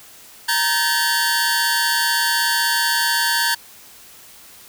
sawtooth tone cluster, 932 / 1548 / 1713 / 4508 Hz, A#5 / G6 / A6 / C#8, -1 / -22 / -47 / +28 cents, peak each -19 dBFS, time 0.48-3.55 s, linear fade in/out 10 ms, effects white hiss -44 dBFS RMS until 4.68 s

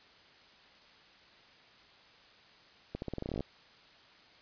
accelerating click train, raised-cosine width 2 ms, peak -23 dBFS, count 14, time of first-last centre 2.95-3.407 s, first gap 71 ms, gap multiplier 0.87, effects white hiss -59 dBFS RMS until 4.41 s + resampled to 11025 Hz

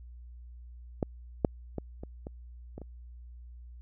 clicks, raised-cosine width 2 ms, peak -14 / -9 / -20 / -27 / -26 / -27 / -30 dBFS, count 7, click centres 1.028 / 1.448 / 1.783 / 2.035 / 2.269 / 2.78 / 2.817 s, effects added 60 Hz sine -45 dBFS peak until 3.81 s

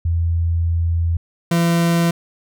sine / 40% pulse tone pair in turn, 84 / 169.32 Hz, E2 / E3, +33 / +47 cents, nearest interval octave, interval 1214 cents, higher second, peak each -15 / -13 dBFS, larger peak second, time 0.05-1.17 / 1.51-2.11 s, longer first, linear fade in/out 5 ms, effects none

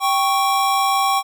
square tone pair together, 784 / 1108.7 Hz, G5 / C#6, 0 / 0 cents, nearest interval tritone, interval 600 cents, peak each -19 dBFS, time 0-1.23 s, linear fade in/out 50 ms, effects none

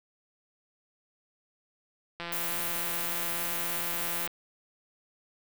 click train, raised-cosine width 0.3 ms, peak -21 dBFS, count 356, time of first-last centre 2.2-4.276 s, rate 171 Hz
violet noise, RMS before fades -33 dBFS, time 2.32-4.27 s, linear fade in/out 5 ms
effects none

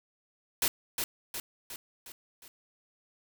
white noise with echo, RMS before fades -27 dBFS, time 0.62-0.68 s, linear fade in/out 2 ms, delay 360 ms, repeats 5, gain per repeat -5 dB, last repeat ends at 2.48 s, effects none

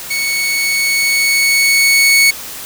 sawtooth tone with level ramp, 2217 Hz, C#7, in tune, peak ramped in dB -12 to -3 dBFS, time 0.1-2.31 s, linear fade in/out 10 ms, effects white hiss -28 dBFS RMS until 2.65 s

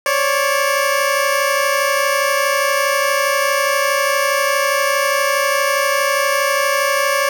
15% pulse tone pair together, 544.6 / 577 Hz, C#5 / D5, -31 / -31 cents, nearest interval minor second, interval 100 cents, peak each -11 dBFS, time 0.06-7.29 s, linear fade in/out 2 ms, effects 7-bit

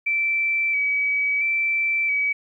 sine tone with vibrato, 2305 Hz, D7, 33 cents flat, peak -19 dBFS, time 0.06-2.33 s, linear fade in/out 10 ms, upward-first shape square, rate 0.74 Hz, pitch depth 21 cents each way, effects 10-bit

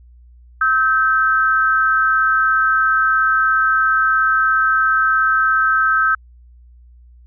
sine tone pair together, 1293 / 1556 Hz, E6 / G6, -34 / -13 cents, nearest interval minor third, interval 321 cents, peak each -15 dBFS, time 0.61-6.15 s, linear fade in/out 5 ms, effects added 60 Hz sine -42 dBFS peak until 7.26 s

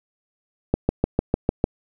click train, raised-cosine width 2 ms, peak -4 dBFS, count 7, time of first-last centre 0.74-1.641 s, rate 6.66 Hz, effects none

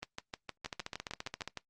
two click trains, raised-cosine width 0.2 ms, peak -21 / -21 dBFS, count 13 / 11, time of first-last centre 0.66-1.476 / 0.03-1.573 s, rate 14.7 / 6.48 Hz, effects noise-tail reverb RT60 0.1 s tail -18 dB re dry + Opus 32 kbps

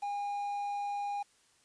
triangle tone with quantisation, 813 Hz, G#5, 37 cents flat, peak -31 dBFS, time 0.02-1.23 s, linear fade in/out 10 ms, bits 9, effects white hiss -67 dBFS RMS until 1.64 s + resampled to 22050 Hz

